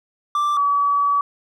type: tone pair in turn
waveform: triangle / sine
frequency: 1174 / 1141.9 Hz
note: D6 / D6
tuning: -1 / -49 cents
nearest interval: unison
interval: 48 cents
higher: first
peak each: -15 dBFS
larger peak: neither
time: 0.35-0.57 / 0.57-1.21 s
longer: second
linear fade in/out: 2 ms
effects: none